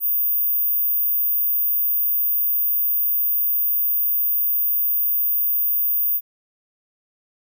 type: tone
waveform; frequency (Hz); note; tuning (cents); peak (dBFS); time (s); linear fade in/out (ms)
sine; 14917; A#9; 0; -17; 0-6.21; 50
effects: none